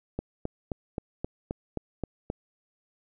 click train, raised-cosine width 2 ms, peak -17 dBFS, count 9, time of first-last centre 0.19-2.301 s, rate 3.79 Hz, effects none

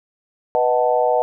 sine chord, B dominant seventh, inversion none, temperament equal with one note detuned, 493.9 / 622.3 / 742.6 / 880 Hz, B4 / D#5 / F#5 / A5, 0 / 0 / +6 / 0 cents, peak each -19 / -19 / -20 / -22 dBFS, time 0.55-1.22 s, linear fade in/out 0 ms, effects none

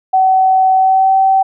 sine tone with pitch glide, 757 to 769.3 Hz, F#5 to G5, +39 to -33 cents, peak -7 dBFS, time 0.13-1.43 s, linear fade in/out 10 ms, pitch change +28 cents, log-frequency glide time 0.74-1.16 s, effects none

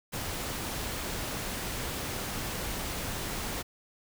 pink noise, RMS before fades -35 dBFS, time 0.12-3.63 s, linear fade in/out 20 ms, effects none

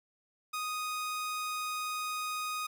sawtooth tone, 1244.5 Hz, D#6, in tune, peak -30 dBFS, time 0.53-2.67 s, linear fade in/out 10 ms, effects none

